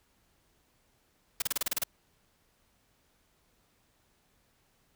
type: noise bursts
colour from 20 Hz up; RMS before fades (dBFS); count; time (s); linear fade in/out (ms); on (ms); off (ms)
white; -29; 9; 1.4-1.837; 5; 21; 31
effects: pink hiss -70 dBFS RMS until 4.95 s